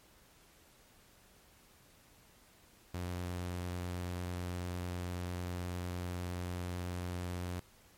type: tone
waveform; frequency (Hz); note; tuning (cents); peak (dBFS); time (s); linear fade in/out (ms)
sawtooth; 89.1; F2; +35; -33; 2.94-7.6; 5
effects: pink hiss -63 dBFS RMS until 7.97 s + MP3 64 kbps